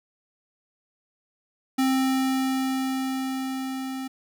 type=tone with level ramp; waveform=square; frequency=263.6 Hz; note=C4; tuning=13 cents sharp; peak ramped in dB=-20 to -31 dBFS; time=1.78-4.08 s; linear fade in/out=10 ms; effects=none